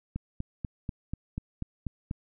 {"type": "click train", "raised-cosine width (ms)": 5, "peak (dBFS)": -20, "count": 9, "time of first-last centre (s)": [0.16, 2.111], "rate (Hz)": 4.1, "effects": []}